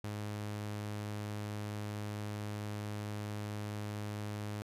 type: tone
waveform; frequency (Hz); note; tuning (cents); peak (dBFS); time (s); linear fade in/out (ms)
sawtooth; 104.5; G#2; +11; -34; 0.04-4.62; 0
effects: resampled to 32000 Hz